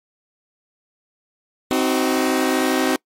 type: chord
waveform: sawtooth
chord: C diminished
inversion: none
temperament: just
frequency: 261.6 / 314 / 376.7 Hz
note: C4 / Eb4 / Gb4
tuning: 0 / +16 / +31 cents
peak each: -16 / -18 / -18 dBFS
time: 1.71-2.96 s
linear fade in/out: 0 ms
effects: noise-tail reverb RT60 0.1 s tail -25 dB re dry + MP3 64 kbps